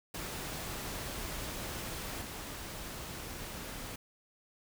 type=noise with level steps; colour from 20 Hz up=pink; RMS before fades=-40 / -43 dBFS; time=0.14-3.96 s; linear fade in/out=5 ms; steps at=2.21 s; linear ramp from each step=10 ms; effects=none